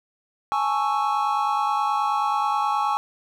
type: chord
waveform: triangle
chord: A major seventh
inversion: third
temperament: equal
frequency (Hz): 830.6 / 880 / 1108.7 / 1318.5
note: G#5 / A5 / C#6 / E6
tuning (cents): 0 / 0 / 0 / 0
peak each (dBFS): -22 / -27 / -23 / -27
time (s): 0.52-2.97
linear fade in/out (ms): 0
effects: none